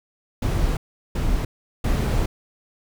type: noise bursts at uneven times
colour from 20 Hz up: brown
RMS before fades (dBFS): -21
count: 3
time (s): 0.42-0.77 / 1.15-1.45 / 1.84-2.26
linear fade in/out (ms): 5
effects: none